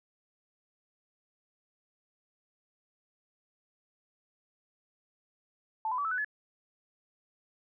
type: tone with pitch steps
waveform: sine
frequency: 880 / 1005 / 1147.8 / 1310.9 / 1497.2 / 1709.9 Hz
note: A5 / B5 / D6 / E6 / F#6 / A6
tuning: 0 / +30 / -40 / -10 / +20 / -50 cents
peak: -29 dBFS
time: 5.85-6.246 s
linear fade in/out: 2 ms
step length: 66 ms
effects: none